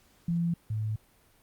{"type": "tone pair in turn", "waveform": "sine", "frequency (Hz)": [170, 108.24], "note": ["F3", "A2"], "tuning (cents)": [-46, -28], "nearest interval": "minor sixth", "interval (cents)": 782, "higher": "first", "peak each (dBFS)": [-25, -28], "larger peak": "first", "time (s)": [[0.28, 0.54], [0.7, 0.96]], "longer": "neither", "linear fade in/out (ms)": 5, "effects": ["pink hiss -63 dBFS RMS until 1.42 s", "Opus 48 kbps"]}